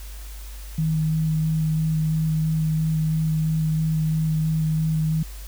sine tone with vibrato, 157.7 Hz, D#3, 24 cents sharp, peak -19 dBFS, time 0.78-5.23 s, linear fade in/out 5 ms, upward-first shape square, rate 3 Hz, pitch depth 9 cents each way, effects added 50 Hz sine -34 dBFS peak until 5.47 s + white hiss -45 dBFS RMS until 5.47 s

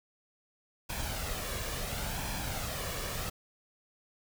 pink noise with flanger, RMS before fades -36 dBFS, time 0.89-3.3 s, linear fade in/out 10 ms, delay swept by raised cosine 1.2 to 1.77 ms, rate 0.72 Hz, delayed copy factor +0.5, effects none

